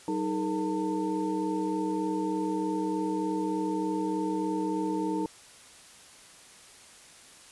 sine tone cluster, 190.5 / 312.7 / 421 / 464.3 / 898 Hz, G3 / D#4 / G#4 / A#4 / A5, -49 / +9 / +24 / -7 / +35 cents, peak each -36 / -29 / -37 / -37 / -35 dBFS, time 0.08-5.26 s, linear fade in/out 2 ms, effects white hiss -52 dBFS RMS until 7.51 s + resampled to 24000 Hz

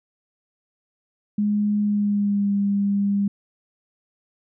sine tone with pitch glide, 207.7 to 200.7 Hz, G#3 to G3, 0 to +41 cents, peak -18 dBFS, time 1.38-3.28 s, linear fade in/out 5 ms, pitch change -59 cents, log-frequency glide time 1.81-2.52 s, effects none

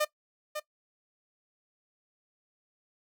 sawtooth tone with echo, 605 Hz, D#5, 49 cents flat, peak -21 dBFS, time 0-0.05 s, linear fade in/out 10 ms, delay 550 ms, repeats 1, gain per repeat -8 dB, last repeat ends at 0.6 s, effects noise-tail reverb RT60 0.1 s tail -18 dB re dry

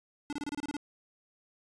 square tone bursts, 290.8 Hz, D4, 17 cents flat, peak -34 dBFS, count 9, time 0.3-0.767 s, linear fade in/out 0 ms, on 27 ms, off 28 ms, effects resampled to 22050 Hz + 11-bit

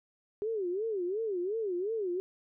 sine tone with vibrato, 398.7 Hz, G4, 29 cents sharp, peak -30 dBFS, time 0.42-2.2 s, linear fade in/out 0 ms, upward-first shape sine, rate 2.8 Hz, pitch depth 230 cents each way, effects none

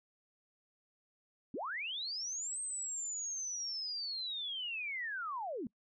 sine linear two-way sweep, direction up then down, 198.6 to 8372 to 198.6 Hz, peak -37 dBFS, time 1.54-5.67 s, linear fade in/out 2 ms, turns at 2.6 s, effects noise-tail reverb RT60 0.1 s tail -25 dB re dry

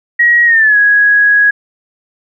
sine tone with pitch glide, 1900 to 1663.6 Hz, A#6 to G#6, +33 to +2 cents, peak -5 dBFS, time 0.19-1.51 s, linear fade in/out 10 ms, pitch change -231 cents, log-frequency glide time 0.45-0.77 s, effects none

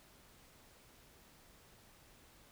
silence, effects pink hiss -63 dBFS RMS until 2.51 s

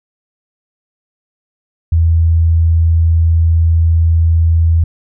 sine tone, 82.41 Hz, E2, in tune, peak -7 dBFS, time 1.92-4.84 s, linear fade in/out 5 ms, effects none

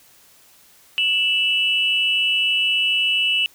sine tone pair together, 2648 / 2943 Hz, E7 / F#7, +7 / -10 cents, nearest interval major second, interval 183 cents, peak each -19 / -18 dBFS, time 0.98-3.46 s, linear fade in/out 0 ms, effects tanh soft clip ceiling -9 dBFS + white hiss -52 dBFS RMS until 3.54 s

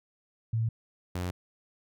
sine / sawtooth tone pair in turn, 113 / 89.69 Hz, A2 / F2, +47 / +47 cents, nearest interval major third, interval 400 cents, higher first, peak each -25 / -27 dBFS, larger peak first, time 0.53-0.69 / 1.15-1.31 s, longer neither, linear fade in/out 5 ms, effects none

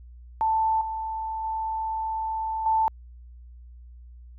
sine tone with level steps, 884 Hz, A5, 8 cents sharp, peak -20 / -28 / -26 / -19 dBFS, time 0.41-2.88 s, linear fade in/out 0 ms, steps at 0.81 / 1.44 / 2.66 s, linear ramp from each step 2 ms, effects added 60 Hz sine -43 dBFS peak until 4.38 s

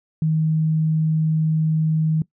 sine tone, 157.7 Hz, D#3, 24 cents sharp, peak -16 dBFS, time 0.22-2.22 s, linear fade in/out 2 ms, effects noise-tail reverb RT60 0.1 s tail -20 dB re dry

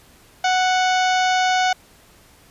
harmonic tone with a mistuned harmonic, 740 Hz, F#5, in tune, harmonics 1 / 2 / 3 / 4 / 5 / 6 / 7 / 8 / 9, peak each -17 / -23 / -27 / -29 / -31 / -33 / -34 / -35 / -36 dBFS, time 0.44-1.73 s, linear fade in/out 5 ms, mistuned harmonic 5, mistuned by -44 cents, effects pink hiss -51 dBFS RMS until 2.5 s + resampled to 32000 Hz

